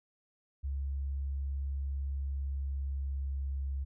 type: tone with pitch glide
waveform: sine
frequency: 68.9 to 68.23 Hz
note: C#2 to C#2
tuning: -10 to -27 cents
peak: -32 dBFS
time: 0.63-3.85 s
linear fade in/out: 20 ms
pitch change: -17 cents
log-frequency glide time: 2.1-3.72 s
effects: none